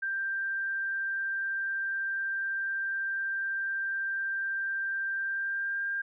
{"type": "tone with pitch glide", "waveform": "sine", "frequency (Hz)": [1579, 1598.3], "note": ["G6", "G6"], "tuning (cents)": [12, 33], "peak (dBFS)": -29, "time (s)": [0.02, 6.02], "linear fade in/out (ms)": 10, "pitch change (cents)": 21, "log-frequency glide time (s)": [5.23, 5.84], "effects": []}